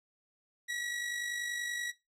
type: tone with amplitude modulation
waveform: sawtooth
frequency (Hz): 1924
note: B6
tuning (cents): -46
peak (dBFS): -29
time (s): 0.68-1.92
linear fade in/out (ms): 20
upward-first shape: sine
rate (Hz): 50.4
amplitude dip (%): 40
effects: noise-tail reverb RT60 0.2 s tail -17 dB re dry + low-pass 10000 Hz 12 dB/octave